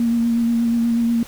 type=tone with vibrato; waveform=sine; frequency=233.1 Hz; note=A#3; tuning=in tune; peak=-15 dBFS; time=0-1.23 s; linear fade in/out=2 ms; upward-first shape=sine; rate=8.3 Hz; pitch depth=20 cents each way; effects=pink hiss -40 dBFS RMS until 1.27 s